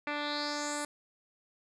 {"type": "tone with low-pass filter sweep", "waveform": "10% pulse", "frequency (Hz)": 293.7, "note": "D4", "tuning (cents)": 0, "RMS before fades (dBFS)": -35, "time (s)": [0.07, 0.85], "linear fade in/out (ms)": 2, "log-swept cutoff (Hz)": [2600, 9500], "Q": 4.4, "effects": []}